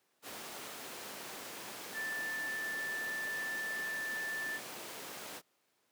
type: tone in noise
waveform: sine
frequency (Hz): 1764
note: A6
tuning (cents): +4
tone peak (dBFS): -36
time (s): 1.93-4.6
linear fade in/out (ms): 50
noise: pink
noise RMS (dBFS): -44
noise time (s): 0.22-5.42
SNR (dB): +5
effects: pink hiss -75 dBFS RMS until 5.91 s + high-pass 300 Hz 12 dB/octave